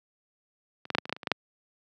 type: clicks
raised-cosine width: 0.3 ms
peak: -27 / -12 / -7 / -6 / -22 / -17 / -11 / -26 / -23 / -12 / -6 dBFS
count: 11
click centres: 0.854 / 0.903 / 0.95 / 0.984 / 1.055 / 1.095 / 1.126 / 1.165 / 1.232 / 1.272 / 1.317 s
effects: high-pass 150 Hz 12 dB/octave